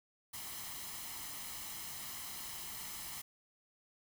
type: noise with comb filter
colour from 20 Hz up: white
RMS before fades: -45 dBFS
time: 0.33-3.22 s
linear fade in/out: 10 ms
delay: 0.98 ms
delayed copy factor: +0.55
effects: none